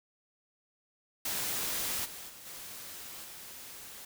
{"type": "noise with level steps", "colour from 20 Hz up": "white", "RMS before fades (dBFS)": [-34, -45, -50, -45, -47], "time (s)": [1.25, 4.05], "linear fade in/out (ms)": 5, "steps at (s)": [2.04, 2.28, 2.45, 3.23], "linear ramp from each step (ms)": 20, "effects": []}